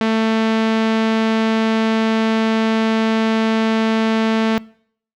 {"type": "tone with low-pass filter", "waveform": "sawtooth", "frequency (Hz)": 222.2, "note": "A3", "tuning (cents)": 17, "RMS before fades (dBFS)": -17, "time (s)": [0.01, 4.58], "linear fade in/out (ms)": 0, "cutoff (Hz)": 3500, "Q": 0.96, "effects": ["noise-tail reverb RT60 0.6 s tail -23 dB re dry"]}